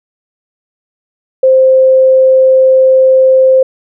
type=tone; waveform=sine; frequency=523.3 Hz; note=C5; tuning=in tune; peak=-3 dBFS; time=1.43-3.63 s; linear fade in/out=5 ms; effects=none